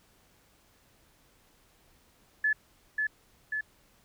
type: tone with echo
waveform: sine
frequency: 1724 Hz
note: A6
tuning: 36 cents flat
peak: -23 dBFS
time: 2.44-2.53 s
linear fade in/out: 5 ms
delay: 540 ms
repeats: 2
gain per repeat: -3 dB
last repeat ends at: 3.61 s
effects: pink hiss -64 dBFS RMS until 4.04 s